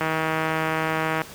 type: click train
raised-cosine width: 0.5 ms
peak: -9 dBFS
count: 193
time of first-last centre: 0.01-1.218 s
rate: 159 Hz
effects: pink hiss -41 dBFS RMS until 1.34 s + high-pass 80 Hz 12 dB/octave